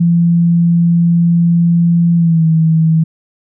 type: tone with pitch glide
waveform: sine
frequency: 170.3 to 161.02 Hz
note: F3 to E3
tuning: -43 to -40 cents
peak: -7 dBFS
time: 0-3.04 s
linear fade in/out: 10 ms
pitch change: -97 cents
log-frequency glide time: 2.16-2.45 s
effects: none